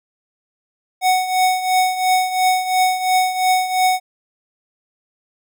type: tone with tremolo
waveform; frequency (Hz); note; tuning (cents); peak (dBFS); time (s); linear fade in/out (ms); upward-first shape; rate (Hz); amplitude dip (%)
square; 742; F#5; +5; -12; 1.01-4; 50; triangle; 2.9; 75
effects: none